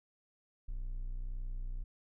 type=tone; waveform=triangle; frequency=30.87 Hz; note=B0; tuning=in tune; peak=-34 dBFS; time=0.68-1.84 s; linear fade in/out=10 ms; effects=none